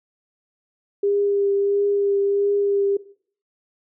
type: tone with vibrato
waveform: sine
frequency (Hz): 401.8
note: G4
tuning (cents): +43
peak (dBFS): -17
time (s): 1.03-2.97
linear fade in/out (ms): 5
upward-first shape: triangle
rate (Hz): 1.5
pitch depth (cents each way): 17
effects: noise-tail reverb RT60 0.5 s tail -17 dB re dry